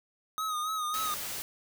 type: tone with vibrato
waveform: square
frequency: 1252 Hz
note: D#6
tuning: 10 cents sharp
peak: -31 dBFS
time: 0.38-1.14 s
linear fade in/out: 0 ms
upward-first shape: sine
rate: 3.6 Hz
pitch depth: 52 cents each way
type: noise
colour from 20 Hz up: white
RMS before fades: -37 dBFS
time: 0.94-1.42 s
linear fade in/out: 0 ms
effects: none